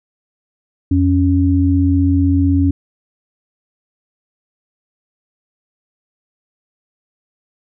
sine tone pair together, 87.15 / 277.2 Hz, F2 / C#4, -3 / 0 cents, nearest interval octave + minor sixth, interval 2003 cents, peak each -13 dBFS, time 0.91-2.71 s, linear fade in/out 5 ms, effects none

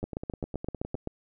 two click trains, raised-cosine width 2 ms, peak -18 / -22 dBFS, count 9 / 10, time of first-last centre 0.04-1.074 / 0.03-0.952 s, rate 7.74 / 9.76 Hz, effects none

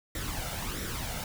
pink noise with flanger, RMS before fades -35 dBFS, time 0.15-1.24 s, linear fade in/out 2 ms, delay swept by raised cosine 0.53 to 1.41 ms, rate 1.5 Hz, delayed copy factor +0.6, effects none

